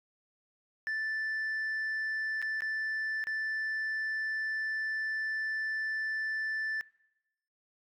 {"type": "tone with dropouts", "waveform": "sine", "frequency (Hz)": 1760, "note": "A6", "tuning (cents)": 0, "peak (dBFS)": -28, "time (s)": [0.87, 6.81], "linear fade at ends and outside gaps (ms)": 0, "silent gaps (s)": [[2.417, 2.425], [2.606, 2.62], [3.24, 3.27]], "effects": ["noise-tail reverb RT60 0.9 s tail -24 dB re dry", "tanh soft clip ceiling -30 dBFS"]}